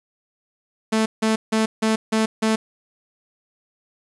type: tone bursts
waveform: sawtooth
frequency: 220.1 Hz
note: A3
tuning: 1 cent sharp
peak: -13 dBFS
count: 6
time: 0.92-2.56 s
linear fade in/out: 10 ms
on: 140 ms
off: 160 ms
effects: resampled to 24000 Hz + 7-bit